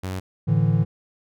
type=tone; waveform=sawtooth; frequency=93.5 Hz; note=F#2; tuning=19 cents sharp; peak=-23 dBFS; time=0.03-0.2 s; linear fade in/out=10 ms
type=chord; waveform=triangle; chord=A suspended fourth; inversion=none; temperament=equal; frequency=110 / 146.83 / 164.81 Hz; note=A2 / D3 / E3; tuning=0 / 0 / 0 cents; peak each=-19 dBFS; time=0.47-0.85 s; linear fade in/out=20 ms
effects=none